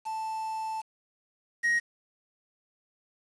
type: tone pair in turn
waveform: triangle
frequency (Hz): 880 / 1880.9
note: A5 / A#6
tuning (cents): 0 / +15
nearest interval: octave + minor second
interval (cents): 1315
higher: second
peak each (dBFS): -29 / -21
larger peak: second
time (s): 0.05-0.82 / 1.63-1.8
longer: first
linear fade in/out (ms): 20
effects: resampled to 22050 Hz + 8-bit